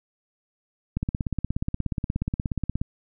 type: click train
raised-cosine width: 5 ms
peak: -13 dBFS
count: 32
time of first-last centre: 0.97-2.815 s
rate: 16.8 Hz
effects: none